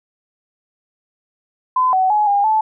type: tone with pitch steps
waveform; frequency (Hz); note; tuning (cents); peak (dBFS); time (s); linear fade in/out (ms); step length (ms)
sine; 1018 / 752 / 843 / 808 / 871; C6 / F#5 / G#5 / G#5 / A5; -48 / +28 / +26 / -48 / -18; -12; 1.76-2.61; 5; 170
effects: none